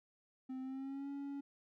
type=tone with pitch glide; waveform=triangle; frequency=260.1 to 280.4 Hz; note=C4 to C#4; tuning=-10 to +20 cents; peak=-39 dBFS; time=0.49-1.41 s; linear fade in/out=10 ms; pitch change=+130 cents; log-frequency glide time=0.61-1.09 s; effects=none

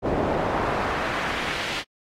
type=noise with band-pass filter sweep; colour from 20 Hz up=brown; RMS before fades=-26 dBFS; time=0.02-1.84 s; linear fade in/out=50 ms; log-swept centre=530 to 3200 Hz; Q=1.1; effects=AAC 48 kbps

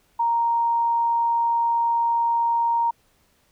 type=tone; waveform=sine; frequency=932.3 Hz; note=A#5; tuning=in tune; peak=-18 dBFS; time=0.19-2.91 s; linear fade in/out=10 ms; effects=pink hiss -63 dBFS RMS until 3.51 s

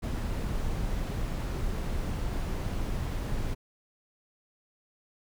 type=noise; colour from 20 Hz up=brown; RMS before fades=-31 dBFS; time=0.02-3.55 s; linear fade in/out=20 ms; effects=none

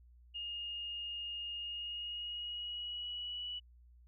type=tone with pitch glide; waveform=sine; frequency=2843 to 2947 Hz; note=F7 to F#7; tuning=+30 to -8 cents; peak=-39 dBFS; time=0.34-3.6 s; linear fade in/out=20 ms; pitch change=+62 cents; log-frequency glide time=1.56-3.48 s; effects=added 60 Hz sine -58 dBFS peak until 4.07 s

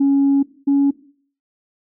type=tone pair in turn; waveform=sine; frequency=277.5 / 279.8 Hz; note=C#4 / C#4; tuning=+2 / +16 cents; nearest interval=unison; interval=14 cents; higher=second; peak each=-10 dBFS; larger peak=neither; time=0-0.43 / 0.67-0.91 s; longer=first; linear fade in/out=10 ms; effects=noise-tail reverb RT60 0.5 s tail -18 dB re dry + tanh soft clip ceiling -9 dBFS

